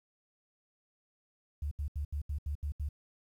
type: tone bursts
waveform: sine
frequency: 73 Hz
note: D2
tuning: 10 cents flat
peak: -32 dBFS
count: 8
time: 1.62-2.889 s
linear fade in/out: 5 ms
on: 93 ms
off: 75 ms
effects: 11-bit